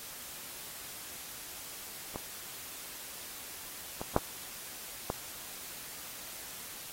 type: clicks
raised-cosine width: 1 ms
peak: -23 / -23 / -9 / -18 dBFS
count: 4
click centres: 2.159 / 4.015 / 4.164 / 5.101 s
effects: white hiss -45 dBFS RMS until 6.92 s + AAC 48 kbps